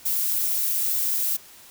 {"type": "noise", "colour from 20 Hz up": "violet", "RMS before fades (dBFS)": -24, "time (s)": [0.05, 1.37], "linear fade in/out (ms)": 10, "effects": ["white hiss -48 dBFS RMS until 1.7 s"]}